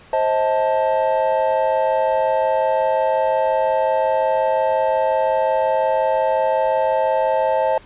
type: chord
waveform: triangle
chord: A diminished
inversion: first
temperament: just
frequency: 528 / 633.6 / 880 Hz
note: C5 / Eb5 / A5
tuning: +16 / +31 / 0 cents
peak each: -18 dBFS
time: 0.13-7.78 s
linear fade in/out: 2 ms
effects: pink hiss -46 dBFS RMS until 7.85 s + resampled to 8000 Hz